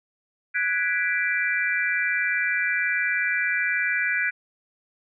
sine chord, G# half-diminished seventh, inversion third, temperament equal, 1480 / 1661.2 / 1975.5 / 2349 Hz, F#6 / G#6 / B6 / D7, 0 / 0 / 0 / 0 cents, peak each -27 dBFS, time 0.54-4.31 s, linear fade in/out 20 ms, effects none

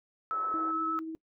pink band-pass noise, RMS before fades -47 dBFS, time 0.31-0.72 s, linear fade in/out 10 ms, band 320 to 1600 Hz, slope 48 dB/octave
sine tone with vibrato, 1300 Hz, E6, 24 cents flat, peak -29 dBFS, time 0.31-0.99 s, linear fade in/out 0 ms, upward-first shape triangle, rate 8.5 Hz, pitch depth 16 cents each way
sine tone with tremolo, 321.2 Hz, E4, 45 cents flat, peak -34 dBFS, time 0.54-1.15 s, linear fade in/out 0 ms, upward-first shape sine, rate 15 Hz, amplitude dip 25%
effects noise-tail reverb RT60 0.1 s tail -22 dB re dry

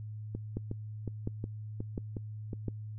two click trains, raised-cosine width 3 ms, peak -21 / -24 dBFS, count 4 / 7, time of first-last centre 0.57-2.683 / 0.35-2.532 s, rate 1.42 / 2.75 Hz, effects noise-tail reverb RT60 0.1 s tail -24 dB re dry + added 107 Hz sine -39 dBFS peak until 2.98 s

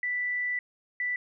sine tone pair in turn, 1975.5 / 1975.5 Hz, B6 / B6, 0 / 0 cents, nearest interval unison, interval 0 cents, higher neither, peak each -27 dBFS, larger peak neither, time 0.03-0.59 / 1-1.16 s, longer first, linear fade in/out 2 ms, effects none

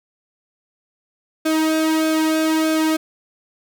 sawtooth tone with flanger, 316.2 Hz, D#4, 28 cents sharp, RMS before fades -18 dBFS, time 1.45-2.97 s, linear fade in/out 10 ms, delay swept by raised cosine 1 to 2.2 ms, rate 1.6 Hz, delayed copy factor -0.7, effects none

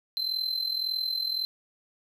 triangle tone with amplitude modulation, 4090 Hz, C8, 40 cents flat, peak -23 dBFS, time 0.17-1.45 s, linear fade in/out 0 ms, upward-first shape sine, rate 41.8 Hz, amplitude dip 70%, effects none

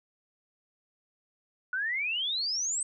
sine exponential sweep, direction up, 1450 to 8372 Hz, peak -28 dBFS, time 1.73-2.83 s, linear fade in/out 2 ms, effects none

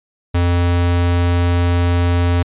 square tone, 87.31 Hz, F2, in tune, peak -13 dBFS, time 0.34-2.43 s, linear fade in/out 10 ms, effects resampled to 8000 Hz

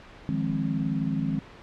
sine chord, F minor seventh, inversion third, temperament equal with one note detuned, 155.56 / 174.61 / 207.7 / 265.1 Hz, Eb3 / F3 / Ab3 / C4, 0 / 0 / 0 / +23 cents, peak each -29 / -32 / -30 / -30 dBFS, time 0.29-1.39 s, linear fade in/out 0 ms, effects pink hiss -47 dBFS RMS until 1.62 s + low-pass 3000 Hz 12 dB/octave

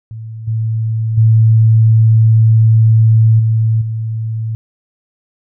sine tone with level steps, 111.5 Hz, A2, 23 cents sharp, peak -24 / -13 / -5 / -9 / -16 dBFS, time 0.11-4.55 s, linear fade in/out 0 ms, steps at 0.47 / 1.17 / 3.39 / 3.81 s, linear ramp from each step 10 ms, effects none

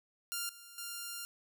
5% pulse tone with level steps, 1396.9 Hz, F6, in tune, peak -24 / -40 / -29 dBFS, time 0.32-1.25 s, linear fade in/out 0 ms, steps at 0.49 / 0.78 s, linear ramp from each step 2 ms, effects none

